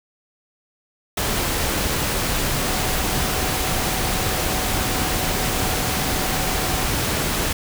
sine tone in noise, 748 Hz, F#5, 19 cents sharp, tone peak -32 dBFS, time 2.67-6.89 s, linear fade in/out 5 ms, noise pink, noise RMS -22 dBFS, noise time 1.17-7.53 s, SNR -13 dB, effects none

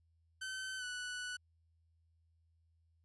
sawtooth tone with pitch glide, 1532 to 1481.5 Hz, G6 to F#6, -40 to +2 cents, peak -37 dBFS, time 0.41-1.37 s, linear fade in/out 10 ms, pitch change -58 cents, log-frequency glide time 0.78-0.84 s, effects added 82 Hz sine -70 dBFS peak until 3.04 s + resampled to 24000 Hz

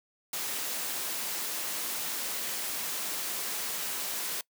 white noise, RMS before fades -34 dBFS, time 0.33-4.41 s, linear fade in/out 2 ms, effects noise-tail reverb RT60 0.1 s tail -23 dB re dry + high-pass 200 Hz 12 dB/octave

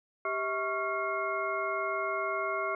sine tone cluster, 393.7 / 646 / 1108 / 1386 / 2147 Hz, G4 / E5 / C#6 / F6 / C7, +8 / -35 / -1 / -14 / +44 cents, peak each -37 / -35 / -34 / -36 / -38 dBFS, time 0.25-2.75 s, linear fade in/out 2 ms, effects none

